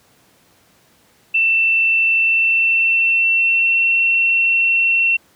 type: tone with pitch glide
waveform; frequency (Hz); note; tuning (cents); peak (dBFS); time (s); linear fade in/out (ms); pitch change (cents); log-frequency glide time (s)
sine; 2677 to 2713; E7 to E7; +26 to +49; -12; 1.34-5.17; 10; +23; 2.19-3.93
effects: pink hiss -54 dBFS RMS until 5.35 s + high-pass 100 Hz 12 dB/octave